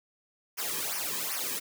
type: noise with flanger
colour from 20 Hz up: white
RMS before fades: -33 dBFS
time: 0.57-1.6 s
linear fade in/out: 20 ms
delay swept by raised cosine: 0.25 to 1.45 ms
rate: 2.6 Hz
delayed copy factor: -0.9
effects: none